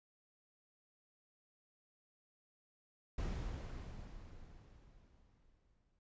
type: noise with exponential decay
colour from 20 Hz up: brown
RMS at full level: -38 dBFS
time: 3.18-5.99 s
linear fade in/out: 5 ms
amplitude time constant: 610 ms
effects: noise-tail reverb RT60 0.1 s tail -21 dB re dry + resampled to 16000 Hz